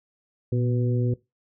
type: harmonic tone with a mistuned harmonic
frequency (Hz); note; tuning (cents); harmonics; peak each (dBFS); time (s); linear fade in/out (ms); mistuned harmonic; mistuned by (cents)
123.47; B2; 0; 1 / 2 / 3 / 4; -22 / -30 / -30 / -34; 0.52-1.14; 5; 1; -58
effects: noise-tail reverb RT60 0.2 s tail -19 dB re dry